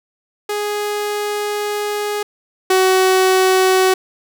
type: tone pair in turn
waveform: sawtooth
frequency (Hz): 415.3 / 375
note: G#4 / F#4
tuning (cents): 0 / +23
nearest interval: major second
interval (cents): 177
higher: first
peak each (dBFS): -15 / -7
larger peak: second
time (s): 0.49-2.23 / 2.7-3.94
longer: first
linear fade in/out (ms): 5
effects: none